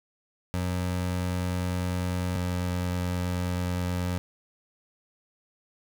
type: tone pair in turn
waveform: 25% pulse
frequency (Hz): 90 / 89.38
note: F#2 / F2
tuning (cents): -47 / +41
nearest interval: unison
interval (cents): 12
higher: first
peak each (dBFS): -23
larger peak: neither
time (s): 0.54-2.36 / 2.36-4.18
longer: neither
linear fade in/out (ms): 0
effects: none